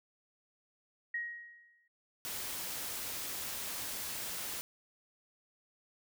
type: tone with exponential decay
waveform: sine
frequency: 1888 Hz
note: A#6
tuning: 22 cents sharp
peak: -32 dBFS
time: 1.14-1.88 s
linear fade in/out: 5 ms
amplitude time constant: 160 ms
type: noise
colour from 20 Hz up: white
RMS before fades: -40 dBFS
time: 2.25-4.61 s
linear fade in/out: 0 ms
effects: none